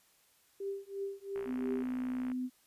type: tone with tremolo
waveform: sine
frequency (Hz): 394.8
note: G4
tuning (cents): +12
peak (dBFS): -33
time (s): 0.6-1.83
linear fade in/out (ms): 5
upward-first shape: triangle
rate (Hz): 2.9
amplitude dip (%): 100
type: click train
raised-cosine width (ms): 0.5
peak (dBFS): -33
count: 59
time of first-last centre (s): 1.36-2.317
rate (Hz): 60.6
type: tone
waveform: sine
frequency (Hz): 253.2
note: B3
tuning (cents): +43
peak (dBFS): -33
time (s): 1.45-2.5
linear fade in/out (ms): 50
effects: white hiss -68 dBFS RMS until 2.66 s + resampled to 32000 Hz